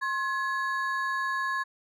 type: ring-modulated tone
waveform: triangle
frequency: 1380 Hz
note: F6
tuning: 21 cents flat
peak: -22 dBFS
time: 0.01-1.64 s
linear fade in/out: 20 ms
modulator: 313 Hz
effects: none